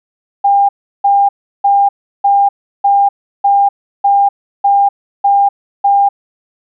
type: tone bursts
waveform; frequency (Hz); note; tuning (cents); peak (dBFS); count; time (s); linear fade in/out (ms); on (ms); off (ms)
sine; 801; G5; +37; -6; 10; 0.44-6.09; 10; 250; 350
effects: none